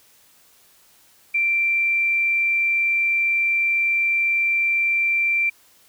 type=tone; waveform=sine; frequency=2354 Hz; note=D7; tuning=3 cents sharp; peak=-17 dBFS; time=1.34-5.5 s; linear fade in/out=10 ms; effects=white hiss -55 dBFS RMS until 5.88 s